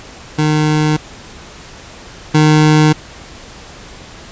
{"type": "tone pair in turn", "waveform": "25% pulse", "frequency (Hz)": [153, 153.54], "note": ["D#3", "D#3"], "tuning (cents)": [-29, -23], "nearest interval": "unison", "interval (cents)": 6, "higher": "second", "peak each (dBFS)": [-7, -3], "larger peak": "second", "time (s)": [[0.38, 0.97], [2.34, 2.93]], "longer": "neither", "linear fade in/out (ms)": 10, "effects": ["pink hiss -35 dBFS RMS until 4.31 s", "resampled to 16000 Hz"]}